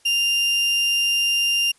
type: tone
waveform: 35% pulse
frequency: 2794 Hz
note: F7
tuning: in tune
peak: -16 dBFS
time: 0.05-1.72 s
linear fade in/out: 10 ms
effects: white hiss -58 dBFS RMS until 1.78 s + resampled to 24000 Hz